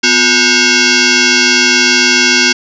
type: tone with frequency modulation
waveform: sine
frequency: 1464 Hz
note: F#6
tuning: 19 cents flat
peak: -6 dBFS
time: 0.03-2.53 s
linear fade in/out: 10 ms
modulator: 607 Hz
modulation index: 7.3
effects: none